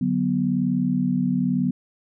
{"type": "chord", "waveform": "sine", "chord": "B minor", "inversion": "first", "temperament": "equal with one note detuned", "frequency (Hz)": [146.83, 186.07, 246.9], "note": ["D3", "F#3", "B3"], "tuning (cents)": [0, 10, 0], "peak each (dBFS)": [-27, -23, -22], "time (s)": [0.01, 1.71], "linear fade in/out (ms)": 5, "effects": []}